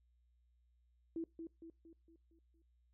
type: tone with echo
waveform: sine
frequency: 329.6 Hz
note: E4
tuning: in tune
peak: -38 dBFS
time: 1.16-1.24 s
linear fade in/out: 2 ms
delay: 230 ms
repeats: 6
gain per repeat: -6 dB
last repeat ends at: 2.62 s
effects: noise-tail reverb RT60 0.2 s tail -22 dB re dry + added 60 Hz sine -70 dBFS peak until 2.93 s